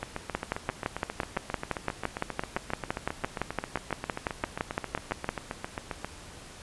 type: two click trains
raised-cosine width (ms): 0.5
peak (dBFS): -12 / -17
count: 30 / 46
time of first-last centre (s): 0.35-5.29 / 0.03-6.046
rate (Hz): 5.87 / 7.48
effects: pink hiss -47 dBFS RMS until 6.62 s + resampled to 24000 Hz